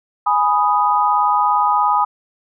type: chord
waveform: sine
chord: G# minor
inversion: none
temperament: equal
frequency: 830.6 / 987.8 / 1244.5 Hz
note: G#5 / B5 / D#6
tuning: 0 / 0 / 0 cents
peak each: -17 dBFS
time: 0.26-2.05 s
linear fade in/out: 10 ms
effects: none